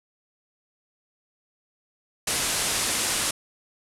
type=low-pass noise; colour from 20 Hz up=white; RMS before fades=-26 dBFS; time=2.27-3.31 s; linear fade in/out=5 ms; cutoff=11000 Hz; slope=48 dB/octave; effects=none